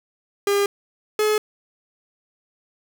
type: tone pair in turn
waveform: 45% pulse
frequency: 403.1 / 426.1 Hz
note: G4 / G#4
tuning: +48 / +44 cents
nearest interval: minor second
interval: 96 cents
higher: second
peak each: -17 dBFS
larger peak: neither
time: 0.47-0.66 / 1.19-1.38 s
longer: neither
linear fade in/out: 2 ms
effects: none